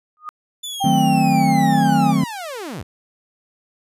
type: tone with exponential growth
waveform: sine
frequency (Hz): 1232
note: D#6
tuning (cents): -17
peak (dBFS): -23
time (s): 0.17-0.29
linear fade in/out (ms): 0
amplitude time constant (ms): 26
type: linear sweep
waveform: sawtooth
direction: down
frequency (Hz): 3520 to 61.6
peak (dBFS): -24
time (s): 0.63-2.83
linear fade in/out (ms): 10
type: tone with pitch glide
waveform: sine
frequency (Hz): 784 to 814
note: G5 to G#5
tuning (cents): 0 to -35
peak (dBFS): -17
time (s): 0.8-2.13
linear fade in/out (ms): 20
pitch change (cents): +65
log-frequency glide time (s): 1.24-1.88
type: chord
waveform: triangle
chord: D# diminished seventh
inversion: none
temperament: equal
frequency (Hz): 155.56 / 185 / 220 / 261.6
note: D#3 / F#3 / A3 / C4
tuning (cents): 0 / 0 / 0 / 0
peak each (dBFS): -18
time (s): 0.84-2.24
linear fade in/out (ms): 5
effects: resampled to 32000 Hz